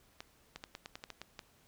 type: clicks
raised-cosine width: 0.2 ms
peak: -26 dBFS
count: 10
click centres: 0.205 / 0.56 / 0.639 / 0.751 / 0.859 / 0.955 / 1.039 / 1.103 / 1.216 / 1.392 s
effects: pink hiss -67 dBFS RMS until 1.67 s